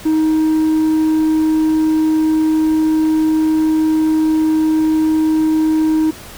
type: tone with hard clipping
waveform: triangle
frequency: 314.1 Hz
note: D#4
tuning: 16 cents sharp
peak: -10 dBFS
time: 0.05-6.11 s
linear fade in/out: 10 ms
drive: 1 dB
effects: pink hiss -35 dBFS RMS until 6.37 s